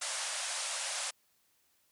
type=band-pass noise; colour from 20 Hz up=white; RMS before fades=-37 dBFS; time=0.01-1.11 s; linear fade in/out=10 ms; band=530 to 10000 Hz; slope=96 dB/octave; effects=white hiss -72 dBFS RMS until 1.91 s